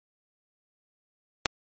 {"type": "click", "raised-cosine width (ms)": 0.2, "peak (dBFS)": -3, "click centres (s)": 1.458, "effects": ["MP3 32 kbps"]}